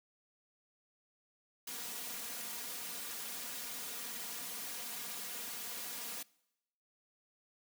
white noise with comb filter, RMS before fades -43 dBFS, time 1.67-6.23 s, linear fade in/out 5 ms, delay 4.2 ms, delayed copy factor +0.85, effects noise-tail reverb RT60 0.9 s tail -24 dB re dry + high-pass 100 Hz 12 dB/octave

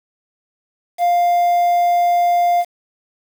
triangle tone with quantisation, 700 Hz, F5, 4 cents sharp, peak -10 dBFS, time 0.98-2.65 s, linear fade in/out 50 ms, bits 6, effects none

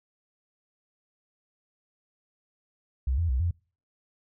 sine tone with pitch steps, 65 / 84.4 / 63.4 / 86.4 Hz, C2 / E2 / B1 / F2, -11 / +41 / +46 / -18 cents, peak -23 dBFS, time 3.07-3.51 s, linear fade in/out 5 ms, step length 110 ms, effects noise-tail reverb RT60 0.4 s tail -26 dB re dry

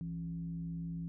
sine tone with frequency modulation, 167.3 Hz, E3, 26 cents sharp, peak -37 dBFS, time 0.01-1.08 s, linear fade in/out 0 ms, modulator 106 Hz, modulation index 0.43, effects none

